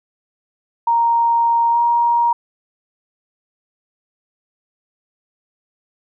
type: tone with pitch glide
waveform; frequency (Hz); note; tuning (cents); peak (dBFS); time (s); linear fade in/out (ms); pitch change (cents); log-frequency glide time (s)
sine; 932.3 to 943.1; A#5 to A#5; 0 to +20; -12; 0.87-2.33; 5; +20; 1.71-1.78
effects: none